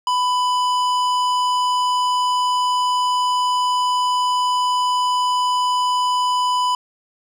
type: tone with hard clipping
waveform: sine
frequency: 996 Hz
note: B5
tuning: 14 cents sharp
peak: -18 dBFS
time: 0.07-6.75 s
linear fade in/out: 2 ms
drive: 13 dB
effects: none